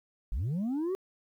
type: linear sweep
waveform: sine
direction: up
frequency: 39.05 to 392 Hz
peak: -26 dBFS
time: 0.32-0.95 s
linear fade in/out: 0 ms
effects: tanh soft clip ceiling -28 dBFS + 11-bit